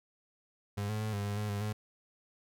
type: tone with pitch steps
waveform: 35% pulse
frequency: 101.8 / 107.3 / 108.3 / 101.3 / 102.2 / 105.5 / 101.5 / 106.3 Hz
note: G#2 / A2 / A2 / G#2 / G#2 / G#2 / G#2 / G#2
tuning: -34 / -43 / -27 / -43 / -27 / +28 / -39 / +41 cents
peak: -31 dBFS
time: 0.77-1.73 s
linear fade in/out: 10 ms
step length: 120 ms
effects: none